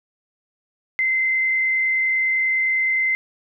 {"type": "tone with frequency modulation", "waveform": "sine", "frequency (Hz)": 2069, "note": "C7", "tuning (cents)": -20, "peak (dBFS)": -17, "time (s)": [0.99, 3.15], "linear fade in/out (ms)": 0, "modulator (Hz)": 29.8, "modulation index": 0.63, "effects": []}